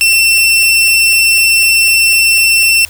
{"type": "tone", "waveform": "sawtooth", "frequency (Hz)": 2696, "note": "E7", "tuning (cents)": 38, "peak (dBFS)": -3, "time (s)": [0.01, 2.85], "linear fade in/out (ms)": 0, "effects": ["added 82 Hz sine -36 dBFS peak until 2.89 s", "white hiss -36 dBFS RMS until 2.89 s"]}